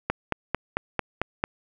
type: click train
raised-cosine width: 0.5 ms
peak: -8 dBFS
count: 7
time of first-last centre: 0.1-1.439 s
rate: 4.48 Hz
effects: none